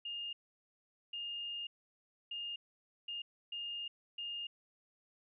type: tone bursts at uneven times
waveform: sine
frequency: 2828 Hz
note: F7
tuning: 21 cents sharp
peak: -39 dBFS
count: 6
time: 0.05-0.33 / 1.13-1.67 / 2.31-2.56 / 3.08-3.22 / 3.52-3.88 / 4.18-4.47 s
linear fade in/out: 5 ms
effects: none